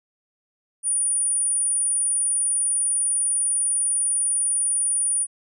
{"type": "tone", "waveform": "sine", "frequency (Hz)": 9460, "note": "D9", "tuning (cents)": 12, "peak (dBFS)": -18, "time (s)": [0.83, 5.27], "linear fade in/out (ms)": 50, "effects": ["tanh soft clip ceiling -16 dBFS"]}